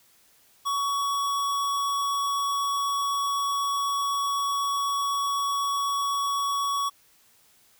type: tone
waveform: square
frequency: 1123 Hz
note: C#6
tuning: 22 cents sharp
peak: -25 dBFS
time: 0.65-6.9 s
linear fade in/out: 20 ms
effects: white hiss -60 dBFS RMS until 7.79 s